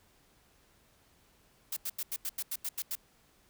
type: noise bursts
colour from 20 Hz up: blue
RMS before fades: -35 dBFS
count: 10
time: 1.72-2.954 s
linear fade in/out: 5 ms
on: 46 ms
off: 86 ms
effects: pink hiss -66 dBFS RMS until 3.49 s